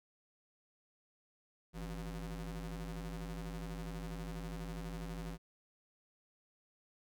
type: ring-modulated tone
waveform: 40% pulse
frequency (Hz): 108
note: A2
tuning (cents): -32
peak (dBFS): -37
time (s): 1.73-5.38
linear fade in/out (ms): 50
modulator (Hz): 60.1
effects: none